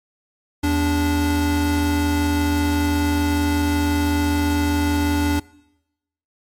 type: tone pair together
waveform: square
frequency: 81.52 / 290.5 Hz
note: E2 / D4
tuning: -19 / -19 cents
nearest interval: octave + minor seventh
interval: 2200 cents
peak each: -22 / -19 dBFS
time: 0.63-5.4 s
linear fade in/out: 10 ms
effects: noise-tail reverb RT60 0.9 s tail -22 dB re dry + MP3 64 kbps